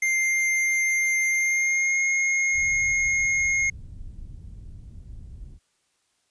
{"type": "tone with pitch glide", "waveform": "square", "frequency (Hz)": [2101, 2145], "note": ["C7", "C7"], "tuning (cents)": [7, 42], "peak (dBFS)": -21, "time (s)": [0.02, 3.7], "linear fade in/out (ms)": 5, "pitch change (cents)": 35, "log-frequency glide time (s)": [1.3, 2.02]}
{"type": "low-pass noise", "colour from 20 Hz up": "pink", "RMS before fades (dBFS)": -40, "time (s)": [2.51, 5.59], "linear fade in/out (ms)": 50, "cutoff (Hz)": 100, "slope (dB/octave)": 12}
{"effects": ["white hiss -70 dBFS RMS until 6.3 s", "resampled to 22050 Hz"]}